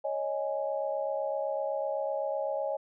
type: chord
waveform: sine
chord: C# suspended second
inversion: none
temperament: equal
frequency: 554.4 / 622.3 / 830.6 Hz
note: C#5 / D#5 / G#5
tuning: 0 / 0 / 0 cents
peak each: -32 / -33 / -37 dBFS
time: 0.04-2.77 s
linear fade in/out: 10 ms
effects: none